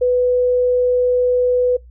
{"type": "tone", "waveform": "sine", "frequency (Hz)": 496.4, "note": "B4", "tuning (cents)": 9, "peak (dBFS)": -12, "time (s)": [0.01, 1.77], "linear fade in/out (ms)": 10, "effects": ["noise-tail reverb RT60 0.2 s tail -26 dB re dry", "added 60 Hz sine -39 dBFS peak until 1.9 s"]}